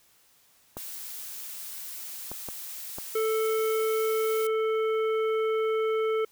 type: clicks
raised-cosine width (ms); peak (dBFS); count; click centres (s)
1; -23; 4; 0.769 / 2.316 / 2.487 / 2.985
type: noise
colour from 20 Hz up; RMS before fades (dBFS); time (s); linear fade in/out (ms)
blue; -39; 0.77-4.47; 2
type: harmonic tone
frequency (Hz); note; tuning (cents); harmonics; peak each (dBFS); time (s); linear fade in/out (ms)
440; A4; 0; 1 / 3 / 5 / 7; -24 / -34 / -40 / -46; 3.15-6.25; 5
effects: white hiss -62 dBFS RMS until 6.31 s